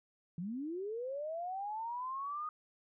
sine linear sweep, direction up, 160.3 to 1246 Hz, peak -37 dBFS, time 0.38-2.49 s, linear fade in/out 2 ms, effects none

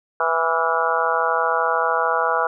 harmonic tone with a mistuned harmonic, 164.81 Hz, E3, in tune, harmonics 3 / 4 / 5 / 6 / 7 / 8 / 9, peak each -25 / -25 / -25 / -25 / -25 / -25 / -25 dBFS, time 0.2-2.47 s, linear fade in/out 2 ms, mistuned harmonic 9, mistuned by -61 cents, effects none

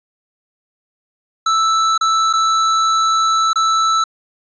square tone with dropouts, 1318.5 Hz, E6, in tune, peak -13 dBFS, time 1.46-4.04 s, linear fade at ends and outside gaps 5 ms, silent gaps 1.978-2.01 / 2.329-2.335 / 3.532-3.557 s, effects resampled to 16000 Hz

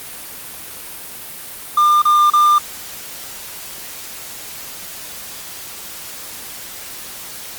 triangle tone bursts, 1200 Hz, D6, 37 cents sharp, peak -7 dBFS, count 3, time 1.77-2.584 s, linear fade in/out 5 ms, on 250 ms, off 32 ms, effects white hiss -32 dBFS RMS until 7.58 s + Opus 32 kbps

